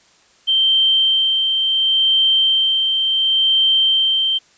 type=tone with tremolo; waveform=sine; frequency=3132 Hz; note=G7; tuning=2 cents flat; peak=-11 dBFS; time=0.47-4.39 s; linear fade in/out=20 ms; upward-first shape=sine; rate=0.7 Hz; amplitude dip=35%; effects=white hiss -53 dBFS RMS until 4.57 s + resampled to 16000 Hz